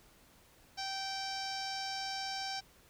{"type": "tone with low-pass filter", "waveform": "sawtooth", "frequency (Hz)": 777, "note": "G5", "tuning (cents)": -16, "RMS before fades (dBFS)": -39, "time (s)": [0.77, 2.61], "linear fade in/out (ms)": 20, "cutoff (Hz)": 5300, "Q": 6.3, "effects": ["pink hiss -63 dBFS RMS until 2.89 s"]}